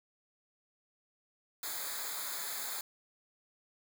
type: noise with comb filter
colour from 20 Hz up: white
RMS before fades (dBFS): -39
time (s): 1.63-2.81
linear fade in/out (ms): 2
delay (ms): 0.35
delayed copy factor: -1
effects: none